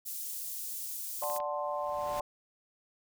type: high-pass noise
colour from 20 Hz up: white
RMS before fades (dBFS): -39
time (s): 0.05-1.39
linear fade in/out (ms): 20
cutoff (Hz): 7400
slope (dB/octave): 12
type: chord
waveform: sine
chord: D dominant seventh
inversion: none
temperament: equal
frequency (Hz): 587.3 / 740 / 880 / 1046.5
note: D5 / F#5 / A5 / C6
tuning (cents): 0 / 0 / 0 / 0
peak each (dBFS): -35 / -39 / -39 / -37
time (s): 1.22-2.21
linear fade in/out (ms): 2
type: clicks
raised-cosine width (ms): 0.3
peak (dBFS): -31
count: 4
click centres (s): 1.236 / 1.3 / 1.363 / 1.402
type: noise with exponential growth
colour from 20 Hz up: pink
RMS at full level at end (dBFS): -42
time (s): 1.41-2.2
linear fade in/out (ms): 2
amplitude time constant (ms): 170
effects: none